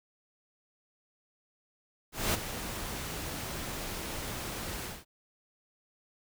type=noise with ADSR envelope; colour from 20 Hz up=pink; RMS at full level=-27 dBFS; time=2.12-5.05 s; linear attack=220 ms; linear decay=17 ms; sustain=-11 dB; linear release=200 ms; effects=none